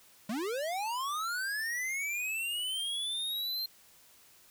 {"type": "linear sweep", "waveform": "square", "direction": "up", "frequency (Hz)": [196, 4186], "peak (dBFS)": -33, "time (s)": [0.29, 3.66], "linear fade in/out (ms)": 5, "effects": ["white hiss -60 dBFS RMS until 4.5 s"]}